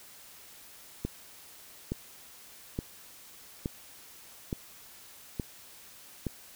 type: click train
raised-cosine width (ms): 3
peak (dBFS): -18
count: 7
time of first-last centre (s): 1.05-6.267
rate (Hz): 1.15
effects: white hiss -52 dBFS RMS until 6.55 s